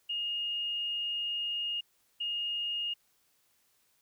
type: tone bursts at uneven times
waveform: sine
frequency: 2848 Hz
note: F7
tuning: 33 cents sharp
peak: -31 dBFS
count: 2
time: 0.09-1.81 / 2.2-2.94 s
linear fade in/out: 10 ms
effects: white hiss -71 dBFS RMS until 4.01 s